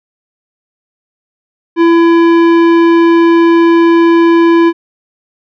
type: tone with tanh clipping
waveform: sine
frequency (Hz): 335.6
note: E4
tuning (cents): +31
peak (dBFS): -6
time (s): 1.76-4.73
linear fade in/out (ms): 50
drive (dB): 15
effects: none